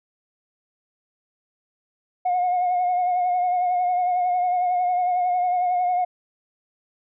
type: tone with vibrato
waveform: sine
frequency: 721 Hz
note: F#5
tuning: 45 cents flat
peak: -17 dBFS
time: 2.25-6.05 s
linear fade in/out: 10 ms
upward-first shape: triangle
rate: 11 Hz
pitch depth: 40 cents each way
effects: tanh soft clip ceiling -16 dBFS